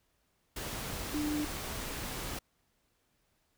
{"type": "tone in noise", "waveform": "sine", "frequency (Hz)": 299.2, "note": "D4", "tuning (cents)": 32, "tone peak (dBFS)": -31, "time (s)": [1.14, 1.45], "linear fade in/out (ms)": 5, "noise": "pink", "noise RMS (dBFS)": -39, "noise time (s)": [0.56, 2.39], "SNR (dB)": 5, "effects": ["pink hiss -75 dBFS RMS until 3.57 s"]}